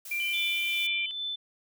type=noise; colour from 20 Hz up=blue; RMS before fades=-42 dBFS; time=0.05-0.87 s; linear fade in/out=5 ms
type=tone; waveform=sine; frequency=2371 Hz; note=D7; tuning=16 cents sharp; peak=-28 dBFS; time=0.11-1.06 s; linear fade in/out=5 ms
type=tone with vibrato; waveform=sine; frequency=3028 Hz; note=F#7; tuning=39 cents sharp; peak=-34 dBFS; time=0.2-1.11 s; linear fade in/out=0 ms; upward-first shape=sine; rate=2.7 Hz; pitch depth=10 cents each way
type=tone with tremolo; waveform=sine; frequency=3520 Hz; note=A7; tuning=in tune; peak=-30 dBFS; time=0.33-1.36 s; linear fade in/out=10 ms; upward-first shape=sine; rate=2.4 Hz; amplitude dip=55%
effects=none